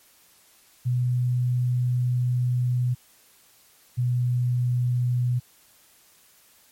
sine tone pair in turn, 124.1 / 123.39 Hz, B2 / B2, +9 / -1 cents, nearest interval unison, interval 10 cents, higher first, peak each -20 dBFS, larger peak neither, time 0.85-2.95 / 3.97-5.4 s, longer first, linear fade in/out 20 ms, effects white hiss -57 dBFS RMS until 6.71 s + MP3 64 kbps

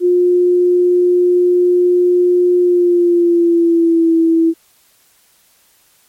sine tone with pitch glide, 356.4 to 328.7 Hz, F4 to E4, +35 to -5 cents, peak -8 dBFS, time 0-4.54 s, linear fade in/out 50 ms, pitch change -140 cents, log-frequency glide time 2.59-4.15 s, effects white hiss -53 dBFS RMS until 6.08 s + MP3 64 kbps

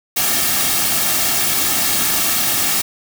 white noise with comb filter, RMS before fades -17 dBFS, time 0.16-2.82 s, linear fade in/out 10 ms, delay 2 ms, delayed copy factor -0.55, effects none

